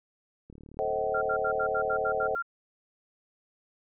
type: click train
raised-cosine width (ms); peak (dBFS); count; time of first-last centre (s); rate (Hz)
3; -35; 69; 0.5-2.338; 37
type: chord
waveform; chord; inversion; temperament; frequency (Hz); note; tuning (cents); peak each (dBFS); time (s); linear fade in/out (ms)
sine; A diminished seventh; none; just; 440 / 528 / 633.6 / 760.3; A4 / C5 / Eb5 / Gb5; 0 / +16 / +31 / +47; -32; 0.79-2.35; 0
type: tone bursts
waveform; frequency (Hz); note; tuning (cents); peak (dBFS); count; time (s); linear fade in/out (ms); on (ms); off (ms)
sine; 1386; F6; -14; -28; 9; 1.14-2.425; 10; 77; 74
effects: none